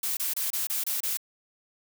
blue noise bursts, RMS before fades -29 dBFS, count 7, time 0.03-1.172 s, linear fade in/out 5 ms, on 140 ms, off 27 ms, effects none

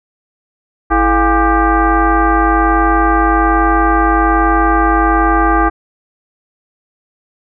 sine tone with frequency modulation, 430.6 Hz, A4, 37 cents flat, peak -8 dBFS, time 0.9-5.7 s, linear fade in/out 20 ms, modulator 380 Hz, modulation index 2.8, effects none

